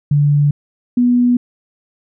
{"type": "tone pair in turn", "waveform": "sine", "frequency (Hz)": [145.4, 244.5], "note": ["D3", "B3"], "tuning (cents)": [-17, -17], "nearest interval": "major sixth", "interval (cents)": 900, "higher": "second", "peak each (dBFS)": -9, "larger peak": "neither", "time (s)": [[0.11, 0.51], [0.97, 1.37]], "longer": "neither", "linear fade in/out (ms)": 5, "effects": []}